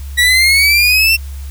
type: exponential sweep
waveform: 30% pulse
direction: up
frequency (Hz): 1924 to 2723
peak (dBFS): -5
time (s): 0.17-1.17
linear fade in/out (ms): 20
effects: added 69 Hz sine -23 dBFS peak until 1.5 s + white hiss -41 dBFS RMS until 1.5 s